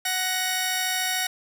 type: tone pair together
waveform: 10% pulse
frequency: 741.7 / 1881 Hz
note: F#5 / A#6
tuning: +4 / +15 cents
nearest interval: octave + major third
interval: 1611 cents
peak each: -18 dBFS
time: 0.05-1.27 s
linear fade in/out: 5 ms
effects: none